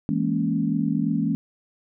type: chord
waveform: sine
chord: A# half-diminished seventh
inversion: second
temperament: equal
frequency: 164.81 / 207.7 / 233.1 / 277.2 Hz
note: E3 / G#3 / A#3 / C#4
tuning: 0 / 0 / 0 / 0 cents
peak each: -26 dBFS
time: 0.09-1.35 s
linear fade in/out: 0 ms
effects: none